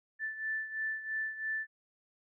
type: beating tone pair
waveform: sine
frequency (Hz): 1759 / 1762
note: A6 / A6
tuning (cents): -1 / +2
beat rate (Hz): 3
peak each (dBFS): -35 / -40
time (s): 0.19-1.67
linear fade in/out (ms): 50
effects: none